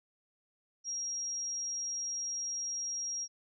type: tone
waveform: sine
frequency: 5630 Hz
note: F8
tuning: 13 cents sharp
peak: -34 dBFS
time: 0.84-3.28 s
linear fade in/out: 50 ms
effects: none